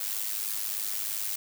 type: noise with amplitude modulation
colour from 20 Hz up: blue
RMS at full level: -29 dBFS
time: 0-1.36 s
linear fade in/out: 5 ms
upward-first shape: sine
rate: 103 Hz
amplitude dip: 70%
effects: none